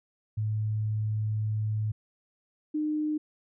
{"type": "tone pair in turn", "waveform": "sine", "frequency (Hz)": [107.6, 304.3], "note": ["A2", "D#4"], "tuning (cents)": [-38, -38], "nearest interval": "octave + tritone", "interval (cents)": 1800, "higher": "second", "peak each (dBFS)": -26, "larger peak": "neither", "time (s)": [[0.37, 1.92], [2.74, 3.18]], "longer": "first", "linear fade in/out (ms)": 10, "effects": []}